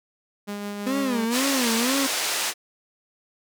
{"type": "tone with tremolo", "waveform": "sawtooth", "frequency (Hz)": 204.3, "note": "G#3", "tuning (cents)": -28, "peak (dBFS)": -25, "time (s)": [0.47, 1.26], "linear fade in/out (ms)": 20, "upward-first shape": "sine", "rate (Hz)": 6.2, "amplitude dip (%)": 25}
{"type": "tone with vibrato", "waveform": "35% pulse", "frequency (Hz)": 250.1, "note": "B3", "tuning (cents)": 22, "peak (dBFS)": -21, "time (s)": [0.86, 2.07], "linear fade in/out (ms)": 10, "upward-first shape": "sine", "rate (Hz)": 2, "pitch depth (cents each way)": 180}
{"type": "band-pass noise", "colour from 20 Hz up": "white", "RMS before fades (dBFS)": -26, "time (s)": [1.3, 2.54], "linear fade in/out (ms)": 50, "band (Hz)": [380, 7500], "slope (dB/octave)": 12}
{"effects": []}